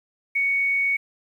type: tone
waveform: sine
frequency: 2228 Hz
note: C#7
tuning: 8 cents sharp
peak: -19 dBFS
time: 0.35-0.97 s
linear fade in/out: 10 ms
effects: 9-bit